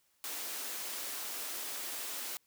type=high-pass noise; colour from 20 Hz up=white; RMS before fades=-40 dBFS; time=0.24-2.37 s; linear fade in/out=0 ms; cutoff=250 Hz; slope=24 dB/octave; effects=white hiss -73 dBFS RMS until 2.46 s